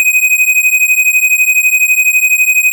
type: beating tone pair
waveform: square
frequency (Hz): 2500 / 2512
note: D#7 / D#7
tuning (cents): +8 / +16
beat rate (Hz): 12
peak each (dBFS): -11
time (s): 0-2.72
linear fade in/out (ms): 0
effects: none